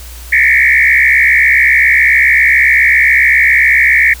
sine tone with frequency modulation, 2034 Hz, C7, 50 cents flat, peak -5 dBFS, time 0.32-4.14 s, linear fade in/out 10 ms, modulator 67.3 Hz, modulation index 3.9, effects added 60 Hz sine -28 dBFS peak until 4.2 s + white hiss -34 dBFS RMS until 4.2 s

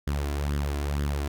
sawtooth tone with flanger, 71.9 Hz, D2, 36 cents flat, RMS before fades -28 dBFS, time 0.07-1.28 s, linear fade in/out 5 ms, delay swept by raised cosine 0.59 to 2.99 ms, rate 2.1 Hz, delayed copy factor +0.6, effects none

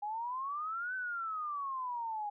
sine exponential two-way sweep, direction up then down, 816 to 1535 to 816 Hz, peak -35 dBFS, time 0.02-2.3 s, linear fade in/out 10 ms, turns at 0.95 s, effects none

